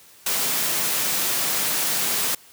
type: high-pass noise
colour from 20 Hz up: white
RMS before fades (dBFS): -23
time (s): 0.26-2.35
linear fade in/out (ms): 5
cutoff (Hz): 120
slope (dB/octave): 48
effects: white hiss -50 dBFS RMS until 2.52 s + high-pass 60 Hz 12 dB/octave